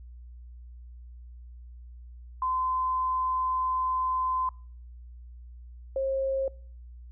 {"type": "tone pair in turn", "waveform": "sine", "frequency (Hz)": [1028, 536.9], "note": ["C6", "C5"], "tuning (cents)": [-31, 45], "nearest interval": "major seventh", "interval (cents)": 1124, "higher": "first", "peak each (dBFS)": [-25, -25], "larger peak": "neither", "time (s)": [[2.42, 4.49], [5.96, 6.48]], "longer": "first", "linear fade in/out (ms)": 2, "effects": ["noise-tail reverb RT60 0.5 s tail -25 dB re dry", "added 60 Hz sine -43 dBFS peak until 7.11 s"]}